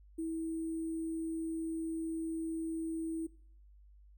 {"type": "tone with sample-and-hold", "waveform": "sine", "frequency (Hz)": 324.5, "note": "E4", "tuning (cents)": -27, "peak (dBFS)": -34, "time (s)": [0.18, 3.27], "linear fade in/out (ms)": 10, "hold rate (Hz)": 8820, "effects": ["noise-tail reverb RT60 0.6 s tail -22 dB re dry", "added 50 Hz sine -56 dBFS peak until 4.17 s"]}